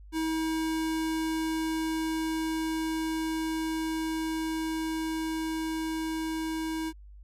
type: tone with level ramp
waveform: square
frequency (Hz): 320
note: D#4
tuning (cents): +49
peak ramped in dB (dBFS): -28 to -31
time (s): 0.12-6.93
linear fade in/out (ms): 50
effects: added 50 Hz sine -46 dBFS peak until 7.23 s + resampled to 32000 Hz